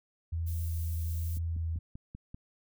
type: tone with vibrato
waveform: sine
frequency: 82.41 Hz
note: E2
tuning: in tune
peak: -30 dBFS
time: 0.32-1.79 s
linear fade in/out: 10 ms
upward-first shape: sine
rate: 1.2 Hz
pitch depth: 17 cents each way
type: noise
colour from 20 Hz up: violet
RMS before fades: -47 dBFS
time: 0.46-1.39 s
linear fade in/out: 20 ms
type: click train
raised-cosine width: 5 ms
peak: -31 dBFS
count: 6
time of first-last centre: 1.37-2.345 s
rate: 5.13 Hz
effects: none